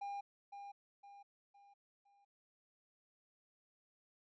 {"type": "tone with echo", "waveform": "triangle", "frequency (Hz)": 804, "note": "G5", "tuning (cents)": 44, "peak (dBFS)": -39, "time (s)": [0.01, 0.21], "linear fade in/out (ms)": 10, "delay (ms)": 510, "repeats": 4, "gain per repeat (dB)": -7, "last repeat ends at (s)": 2.25, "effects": ["resampled to 16000 Hz"]}